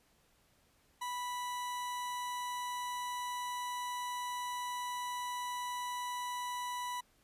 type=tone; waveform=40% pulse; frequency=985 Hz; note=B5; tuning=5 cents flat; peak=-36 dBFS; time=1.01-7.01 s; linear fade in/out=10 ms; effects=pink hiss -70 dBFS RMS until 7.23 s + resampled to 32000 Hz